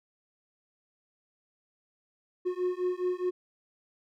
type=beating tone pair; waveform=triangle; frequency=360 / 364.8 Hz; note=F#4 / F#4; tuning=-47 / -24 cents; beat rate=4.8 Hz; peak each=-29 dBFS; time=2.45-3.31 s; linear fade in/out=20 ms; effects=none